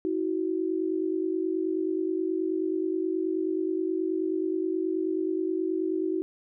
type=tone pair together; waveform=sine; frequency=322.7 / 372.1 Hz; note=E4 / F#4; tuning=-37 / +10 cents; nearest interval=major second; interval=247 cents; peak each=-28 dBFS; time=0.05-6.22 s; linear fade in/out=0 ms; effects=none